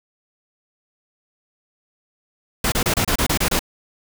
pink noise bursts, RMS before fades -19 dBFS, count 9, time 2.64-3.593 s, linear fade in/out 5 ms, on 81 ms, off 28 ms, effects none

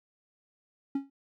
triangle tone with exponential decay, 275.5 Hz, C#4, 11 cents flat, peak -22 dBFS, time 0.95-1.1 s, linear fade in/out 5 ms, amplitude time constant 32 ms, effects none

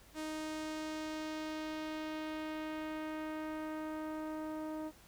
sawtooth tone with low-pass filter sweep, 311.1 Hz, D#4, in tune, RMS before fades -41 dBFS, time 0.14-4.92 s, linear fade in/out 50 ms, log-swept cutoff 10000 to 920 Hz, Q 0.94, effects added 50 Hz sine -66 dBFS peak until 5.07 s + pink hiss -61 dBFS RMS until 5.07 s

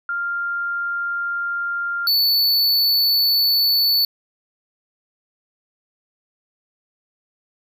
sine / square tone pair in turn, 1396 / 4468 Hz, F6 / C#8, -1 / +13 cents, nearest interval octave + minor sixth, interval 2014 cents, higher second, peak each -21 / -15 dBFS, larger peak second, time 0.09-2.07 / 2.07-4.05 s, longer neither, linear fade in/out 2 ms, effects none

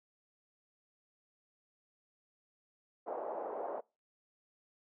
pink band-pass noise, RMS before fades -40 dBFS, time 3.06-3.81 s, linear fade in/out 20 ms, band 460 to 820 Hz, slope 24 dB/octave, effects noise-tail reverb RT60 0.3 s tail -26 dB re dry

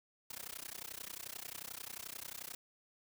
white noise with amplitude modulation, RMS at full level -43 dBFS, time 0.3-2.55 s, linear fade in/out 5 ms, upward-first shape sine, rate 31.3 Hz, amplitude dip 100%, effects none

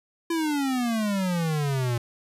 square exponential sweep, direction down, 340 to 116.54 Hz, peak -24 dBFS, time 0.3-1.98 s, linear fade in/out 5 ms, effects resampled to 32000 Hz

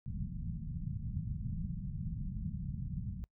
white low-pass noise, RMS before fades -39 dBFS, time 0.06-3.24 s, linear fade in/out 0 ms, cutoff 190 Hz, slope 48 dB/octave, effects noise-tail reverb RT60 0.1 s tail -25 dB re dry

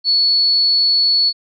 sine tone, 4412 Hz, C#8, 9 cents flat, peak -11 dBFS, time 0.04-1.33 s, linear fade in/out 50 ms, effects none

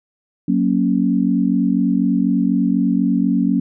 sine chord, F# major, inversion none, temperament equal, 185 / 233.1 / 277.2 Hz, F#3 / A#3 / C#4, 0 / 0 / 0 cents, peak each -18 dBFS, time 0.48-3.6 s, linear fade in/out 5 ms, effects none

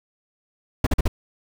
brown noise bursts, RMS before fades -17 dBFS, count 4, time 0.84-1.08 s, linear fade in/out 5 ms, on 27 ms, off 44 ms, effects none

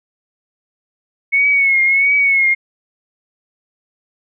sine tone with vibrato, 2200 Hz, C#7, 14 cents flat, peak -10 dBFS, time 1.32-2.55 s, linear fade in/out 20 ms, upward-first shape triangle, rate 1.5 Hz, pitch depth 66 cents each way, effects none

